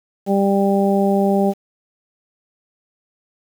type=harmonic tone; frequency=197.6 Hz; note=G3; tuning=14 cents sharp; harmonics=1 / 2 / 3 / 4; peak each=-16 / -19 / -21 / -22 dBFS; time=0.26-1.54 s; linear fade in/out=50 ms; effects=7-bit